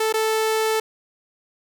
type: tone with dropouts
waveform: sawtooth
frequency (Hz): 439.4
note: A4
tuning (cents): -2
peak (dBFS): -15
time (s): 0-0.8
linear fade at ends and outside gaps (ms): 5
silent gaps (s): 0.126-0.139
effects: none